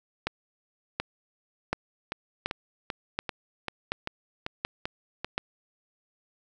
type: two click trains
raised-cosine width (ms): 0.3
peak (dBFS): -11 / -15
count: 8 / 10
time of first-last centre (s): 0.27-5.379 / 1.73-5.246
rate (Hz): 1.37 / 2.56
effects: none